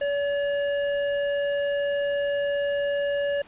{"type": "tone with tanh clipping", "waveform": "sine", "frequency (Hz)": 570, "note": "C#5", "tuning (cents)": 48, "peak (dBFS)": -25, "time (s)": [0.01, 3.42], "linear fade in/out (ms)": 5, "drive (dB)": 15, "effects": ["pink hiss -51 dBFS RMS until 3.47 s", "resampled to 8000 Hz"]}